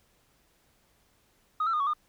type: tone with pitch steps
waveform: sine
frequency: 1252 / 1341 / 1223 / 1119 / 1217 Hz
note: D#6 / E6 / D#6 / C#6 / D#6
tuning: +10 / +29 / -30 / +16 / -39 cents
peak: -23 dBFS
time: 1.6-1.935 s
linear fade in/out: 5 ms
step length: 67 ms
effects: tanh soft clip ceiling -22 dBFS + pink hiss -67 dBFS RMS until 2.08 s